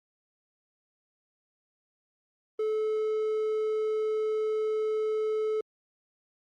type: tone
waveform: triangle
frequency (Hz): 433.1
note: A4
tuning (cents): -27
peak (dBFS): -24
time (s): 2.59-5.61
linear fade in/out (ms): 5
effects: Opus 32 kbps